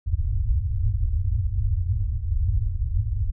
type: low-pass noise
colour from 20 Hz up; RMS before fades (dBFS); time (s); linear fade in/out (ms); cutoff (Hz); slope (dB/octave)
white; -23; 0.06-3.32; 10; 110; 96
effects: none